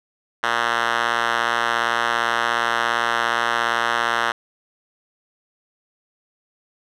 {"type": "tone with band-pass filter", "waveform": "5% pulse", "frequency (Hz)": 117.3, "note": "A#2", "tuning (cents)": 11, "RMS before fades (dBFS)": -21, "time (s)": [0.43, 4.32], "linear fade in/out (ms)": 5, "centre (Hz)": 1800, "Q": 1.4, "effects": []}